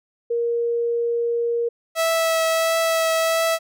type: tone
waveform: sine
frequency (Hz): 470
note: A#4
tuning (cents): +14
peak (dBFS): -19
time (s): 0.3-1.69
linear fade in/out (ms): 10
type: tone with vibrato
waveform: sawtooth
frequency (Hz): 653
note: E5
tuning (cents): -17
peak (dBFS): -14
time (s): 1.95-3.59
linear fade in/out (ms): 50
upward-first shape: triangle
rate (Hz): 1.5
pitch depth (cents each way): 11
effects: none